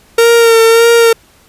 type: tone with vibrato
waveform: 45% pulse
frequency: 459.8 Hz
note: A#4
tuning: 24 cents flat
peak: -4 dBFS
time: 0.18-1.13 s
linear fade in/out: 5 ms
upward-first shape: sine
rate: 1.7 Hz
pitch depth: 29 cents each way
effects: pink hiss -46 dBFS RMS until 1.48 s + resampled to 32000 Hz